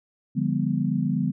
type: chord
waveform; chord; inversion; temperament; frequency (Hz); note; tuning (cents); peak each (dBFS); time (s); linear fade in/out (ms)
sine; D diminished seventh; none; equal with one note detuned; 146.83 / 174.61 / 202.8 / 246.9; D3 / F3 / Ab3 / Cb4; 0 / 0 / -41 / 0; -27; 0.35-1.32; 20
effects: none